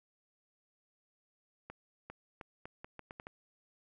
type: accelerating click train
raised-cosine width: 0.5 ms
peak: -30 dBFS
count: 9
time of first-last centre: 1.7-3.269 s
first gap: 400 ms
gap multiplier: 0.78
effects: none